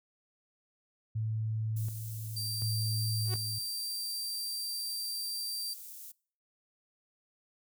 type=tone with tremolo; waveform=sine; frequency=110 Hz; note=A2; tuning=in tune; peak=-30 dBFS; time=1.15-3.59 s; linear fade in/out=10 ms; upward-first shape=square; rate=0.68 Hz; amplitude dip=55%
type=high-pass noise; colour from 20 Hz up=white; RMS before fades=-47 dBFS; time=1.76-6.12 s; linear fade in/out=10 ms; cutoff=8300 Hz; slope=12 dB/octave
type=tone; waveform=sawtooth; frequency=4697 Hz; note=D8; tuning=1 cent flat; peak=-32 dBFS; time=2.36-5.74 s; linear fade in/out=10 ms
type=tone with exponential growth; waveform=sawtooth; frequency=371.9 Hz; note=F#4; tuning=9 cents sharp; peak=-32 dBFS; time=3.22-3.34 s; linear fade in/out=0 ms; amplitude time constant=26 ms
effects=noise-tail reverb RT60 0.5 s tail -25 dB re dry